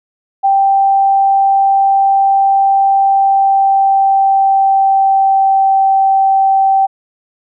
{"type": "tone with pitch glide", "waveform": "sine", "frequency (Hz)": [784, 776.3], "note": ["G5", "G5"], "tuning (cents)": [0, -17], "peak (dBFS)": -7, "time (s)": [0.43, 6.87], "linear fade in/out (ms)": 20, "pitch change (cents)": -17, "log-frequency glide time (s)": [3.01, 5.8], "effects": []}